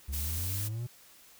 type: exponential sweep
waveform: triangle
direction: up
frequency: 66.9 to 123.47 Hz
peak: -31 dBFS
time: 0.08-0.87 s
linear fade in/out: 10 ms
type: noise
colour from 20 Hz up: blue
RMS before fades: -37 dBFS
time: 0.12-0.69 s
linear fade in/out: 20 ms
effects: white hiss -57 dBFS RMS until 1.39 s